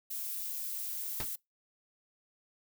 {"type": "noise", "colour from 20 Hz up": "violet", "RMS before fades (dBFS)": -38, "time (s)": [0.1, 1.36], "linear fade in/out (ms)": 10}
{"type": "noise with exponential decay", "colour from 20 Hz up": "pink", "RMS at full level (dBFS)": -31, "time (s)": [1.2, 1.29], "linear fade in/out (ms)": 2, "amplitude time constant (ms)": 18}
{"effects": ["noise-tail reverb RT60 0.2 s tail -25 dB re dry"]}